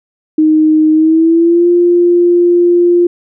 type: tone with pitch glide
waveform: sine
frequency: 311.1 to 349.2 Hz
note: D#4 to F4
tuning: 0 to 0 cents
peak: -5 dBFS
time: 0.38-3.07 s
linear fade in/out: 5 ms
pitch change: +200 cents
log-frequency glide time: 0.92-1.68 s
effects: none